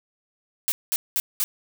blue noise bursts, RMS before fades -23 dBFS, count 4, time 0.68-1.44 s, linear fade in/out 0 ms, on 40 ms, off 200 ms, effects none

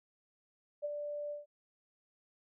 sine tone with ADSR envelope, 587.3 Hz, D5, in tune, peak -32 dBFS, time 0.82-1.46 s, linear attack 28 ms, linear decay 27 ms, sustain -5 dB, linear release 150 ms, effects none

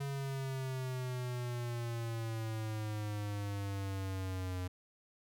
square exponential sweep, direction down, 140 to 90.5 Hz, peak -37 dBFS, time 0-4.68 s, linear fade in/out 10 ms, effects none

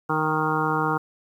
harmonic tone with a mistuned harmonic, 155.56 Hz, D#3, in tune, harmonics 1 / 2 / 3 / 5 / 6 / 7 / 8 / 9, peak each -29 / -29 / -29 / -29 / -29 / -29 / -29 / -29 dBFS, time 0.09-0.98 s, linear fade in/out 10 ms, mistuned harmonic 5, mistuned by +15 cents, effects 9-bit

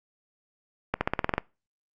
accelerating click train, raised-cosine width 0.5 ms, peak -9 dBFS, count 9, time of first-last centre 0.94-1.38 s, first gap 70 ms, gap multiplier 0.93, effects noise-tail reverb RT60 0.3 s tail -25 dB re dry + Opus 48 kbps

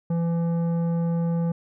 sine tone with tanh clipping, 168.4 Hz, E3, 37 cents sharp, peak -23 dBFS, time 0.1-1.52 s, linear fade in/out 5 ms, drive 11 dB, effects none

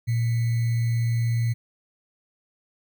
sine tone with sample-and-hold, 116.54 Hz, A#2, in tune, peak -20 dBFS, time 0.07-1.54 s, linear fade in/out 20 ms, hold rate 2100 Hz, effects none

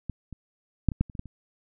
clicks, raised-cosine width 5 ms, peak -19 / -27 / -8 / -21 / -10 / -30 / -27 / -18 / -30 dBFS, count 9, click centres 0.097 / 0.327 / 0.887 / 0.918 / 1.01 / 1.098 / 1.152 / 1.194 / 1.257 s, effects none

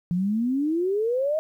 sine exponential sweep, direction up, 170 to 641 Hz, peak -21 dBFS, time 0.11-1.39 s, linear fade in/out 0 ms, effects 10-bit

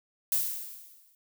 violet noise with exponential decay, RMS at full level -25 dBFS, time 0.32-1.15 s, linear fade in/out 2 ms, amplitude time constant 180 ms, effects none

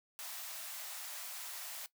white high-pass noise, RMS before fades -45 dBFS, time 0.19-1.86 s, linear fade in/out 0 ms, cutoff 570 Hz, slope 96 dB/octave, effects noise-tail reverb RT60 0.1 s tail -17 dB re dry

